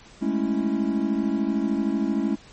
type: chord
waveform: triangle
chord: A major seventh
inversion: third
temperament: equal with one note detuned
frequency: 206.8 / 220 / 277.2 / 329.6 Hz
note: G#3 / A3 / C#4 / E4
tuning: -7 / 0 / 0 / 0 cents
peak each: -25 / -25 / -24 / -26 dBFS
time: 0.21-2.36 s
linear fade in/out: 20 ms
effects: pink hiss -49 dBFS RMS until 2.52 s + MP3 32 kbps